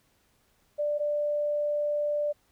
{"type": "tone pair in turn", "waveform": "sine", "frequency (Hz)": [590, 590], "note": ["D5", "D5"], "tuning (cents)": [8, 8], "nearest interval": "unison", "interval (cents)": 0, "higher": "neither", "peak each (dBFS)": -25, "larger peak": "neither", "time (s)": [[0.78, 0.99], [0.99, 2.33]], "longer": "second", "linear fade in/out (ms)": 20, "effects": ["pink hiss -68 dBFS RMS until 2.51 s"]}